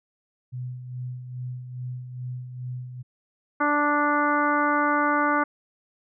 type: tone with tremolo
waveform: sine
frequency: 125.4 Hz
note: B2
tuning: 27 cents sharp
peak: -29 dBFS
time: 0.52-3.03 s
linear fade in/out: 20 ms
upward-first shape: sine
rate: 2.4 Hz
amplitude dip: 55%
type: harmonic tone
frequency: 293.3 Hz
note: D4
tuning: 2 cents flat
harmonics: 1 / 2 / 3 / 4 / 5 / 6 / 7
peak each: -26 / -29 / -27 / -24 / -26 / -38 / -35 dBFS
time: 3.6-5.44 s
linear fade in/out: 10 ms
effects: none